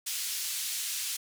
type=band-pass noise; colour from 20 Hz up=white; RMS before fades=-34 dBFS; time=0.06-1.17 s; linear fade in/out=10 ms; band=2800 to 11000 Hz; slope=12 dB/octave; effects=none